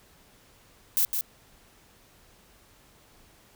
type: noise with echo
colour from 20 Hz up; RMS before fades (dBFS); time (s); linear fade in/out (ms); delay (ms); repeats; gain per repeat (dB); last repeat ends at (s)
violet; -23; 0.97-1.05; 0; 160; 1; -5; 1.21
effects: pink hiss -58 dBFS RMS until 3.55 s